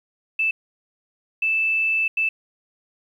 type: tone bursts at uneven times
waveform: sine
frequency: 2637 Hz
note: E7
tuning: in tune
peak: -18 dBFS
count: 3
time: 0.39-0.51 / 1.42-2.08 / 2.17-2.29 s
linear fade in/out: 5 ms
effects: 9-bit